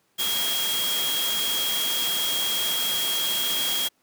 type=tone in noise; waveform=sine; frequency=3268 Hz; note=G#7; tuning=29 cents flat; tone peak=-25 dBFS; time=0.18-3.89 s; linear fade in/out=20 ms; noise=white; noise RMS=-28 dBFS; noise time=0.18-3.89 s; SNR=0 dB; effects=pink hiss -67 dBFS RMS until 4.02 s + high-pass 150 Hz 12 dB/octave